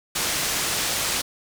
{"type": "low-pass noise", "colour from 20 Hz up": "white", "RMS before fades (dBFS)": -25, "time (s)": [0.15, 1.22], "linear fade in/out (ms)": 10, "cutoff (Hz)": 8700, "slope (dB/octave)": 12, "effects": []}